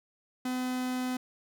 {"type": "tone", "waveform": "45% pulse", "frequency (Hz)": 253.3, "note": "B3", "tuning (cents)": 44, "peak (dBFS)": -30, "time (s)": [0.45, 1.17], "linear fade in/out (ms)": 5, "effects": []}